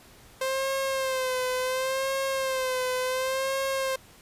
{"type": "tone with vibrato", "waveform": "sawtooth", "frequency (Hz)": 523.3, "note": "C5", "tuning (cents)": 0, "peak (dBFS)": -22, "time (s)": [0.41, 3.96], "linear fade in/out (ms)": 5, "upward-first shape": "sine", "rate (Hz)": 0.7, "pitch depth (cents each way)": 54, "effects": ["pink hiss -53 dBFS RMS until 4.21 s", "resampled to 32000 Hz"]}